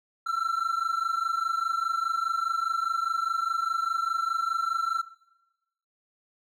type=tone pair together; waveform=triangle; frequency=1333.1 / 1358 Hz; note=E6 / F6; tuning=+19 / -49 cents; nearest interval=unison; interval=32 cents; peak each=-27 dBFS; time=0.26-5.02 s; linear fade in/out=10 ms; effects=noise-tail reverb RT60 1.0 s tail -18 dB re dry